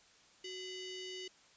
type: ring-modulated tone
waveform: sawtooth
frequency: 1661.2 Hz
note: G#6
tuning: in tune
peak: -36 dBFS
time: 0.44-1.28 s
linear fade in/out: 5 ms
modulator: 1290 Hz
effects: white hiss -64 dBFS RMS until 1.56 s + resampled to 16000 Hz